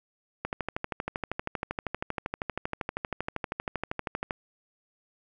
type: click train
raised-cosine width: 0.5 ms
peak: -15 dBFS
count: 50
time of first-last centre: 0.45-4.308 s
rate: 12.7 Hz
effects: none